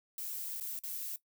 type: noise with dropouts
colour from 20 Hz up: violet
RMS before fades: -40 dBFS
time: 0.18-1.16 s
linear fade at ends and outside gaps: 2 ms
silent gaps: 0.601-0.608 / 0.791-0.836 s
effects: noise-tail reverb RT60 0.1 s tail -17 dB re dry